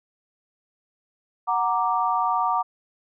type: chord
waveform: sine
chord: Gb augmented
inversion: none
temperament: equal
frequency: 740 / 932.3 / 1174.7 Hz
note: Gb5 / Bb5 / D6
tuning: 0 / 0 / 0 cents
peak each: -25 / -24 / -24 dBFS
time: 1.47-2.63 s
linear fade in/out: 20 ms
effects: none